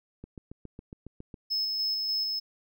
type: click train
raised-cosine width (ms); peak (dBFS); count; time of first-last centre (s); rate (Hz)
3; -29; 9; 0.24-1.342; 7.26
type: tone with tremolo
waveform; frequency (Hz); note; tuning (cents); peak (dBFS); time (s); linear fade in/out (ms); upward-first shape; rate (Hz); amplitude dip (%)
triangle; 5200; E8; -24; -25; 1.5-2.4; 20; square; 3.4; 25
effects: none